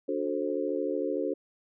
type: chord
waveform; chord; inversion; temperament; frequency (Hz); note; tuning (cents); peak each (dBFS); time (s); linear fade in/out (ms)
sine; D dominant seventh; none; just; 293.7 / 367.1 / 440.5 / 528.6; D4 / F#4 / A4 / C5; 0 / -14 / +2 / +18; -33; 0.08-1.34; 10
effects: none